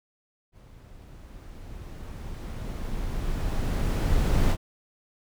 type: noise with level ramp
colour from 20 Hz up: brown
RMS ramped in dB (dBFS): -49 to -20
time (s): 0.52-4.57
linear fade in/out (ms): 50
effects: none